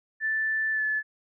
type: tone with pitch glide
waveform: sine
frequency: 1760 to 1729.8 Hz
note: A6 to A6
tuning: 0 to -30 cents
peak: -24 dBFS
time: 0.2-1.03 s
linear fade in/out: 50 ms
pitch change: -30 cents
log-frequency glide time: 0.72-0.83 s
effects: none